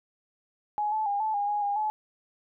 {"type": "tone with pitch steps", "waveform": "sine", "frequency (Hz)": [838, 867, 810, 870, 814, 829, 811, 856], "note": ["G#5", "A5", "G#5", "A5", "G#5", "G#5", "G#5", "A5"], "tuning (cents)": [15, -26, -43, -20, -35, -3, -41, -48], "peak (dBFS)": -25, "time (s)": [0.78, 1.9], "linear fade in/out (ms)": 0, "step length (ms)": 140, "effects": []}